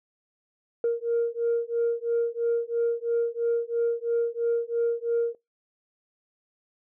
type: beating tone pair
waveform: sine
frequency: 466.2 / 469.2 Hz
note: A#4 / A#4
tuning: 0 / +11 cents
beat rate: 3 Hz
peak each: -25 / -25 dBFS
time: 0.84-5.35 s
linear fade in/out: 2 ms
effects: noise-tail reverb RT60 0.2 s tail -23 dB re dry + tanh soft clip ceiling -18 dBFS